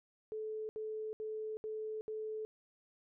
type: tone bursts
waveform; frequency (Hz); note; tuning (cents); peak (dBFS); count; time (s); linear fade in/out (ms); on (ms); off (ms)
sine; 433.9; A4; -24; -38; 5; 0.32-2.45; 0; 370; 70
effects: none